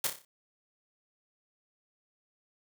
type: noise with echo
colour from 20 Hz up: white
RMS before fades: -29 dBFS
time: 0.04-0.07 s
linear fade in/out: 2 ms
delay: 30 ms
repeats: 6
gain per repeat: -6 dB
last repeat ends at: 0.25 s
effects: none